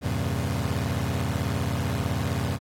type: chord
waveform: 30% pulse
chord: E diminished seventh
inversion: none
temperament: equal with one note detuned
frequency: 82.41 / 98 / 116.54 / 136.53 Hz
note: E2 / G2 / Bb2 / Db3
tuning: 0 / 0 / 0 / -26 cents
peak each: -28 dBFS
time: 0.01-2.59 s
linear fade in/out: 50 ms
effects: AAC 48 kbps